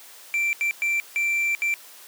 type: tone bursts at uneven times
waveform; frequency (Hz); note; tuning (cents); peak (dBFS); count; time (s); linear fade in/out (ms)
triangle; 2349; D7; 0; -19; 5; 0.34-0.53 / 0.61-0.71 / 0.82-1 / 1.16-1.55 / 1.62-1.74; 0
effects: white hiss -46 dBFS RMS until 2.07 s + high-pass 400 Hz 12 dB/octave